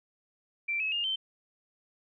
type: tone with pitch steps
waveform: sine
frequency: 2349 / 2576 / 2826 / 3100 Hz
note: D7 / E7 / F7 / G7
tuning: 0 / -41 / +20 / -20 cents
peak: -28 dBFS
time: 0.68-1.16 s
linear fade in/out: 10 ms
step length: 120 ms
effects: none